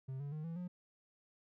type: tone with pitch steps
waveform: triangle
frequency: 132.3 / 142.62 / 153.74 / 165.73 / 178.65 Hz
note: C3 / C#3 / D#3 / E3 / F3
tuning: +20 / +50 / -20 / +10 / +40 cents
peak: -38 dBFS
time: 0.08-0.68 s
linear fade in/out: 10 ms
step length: 120 ms
effects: none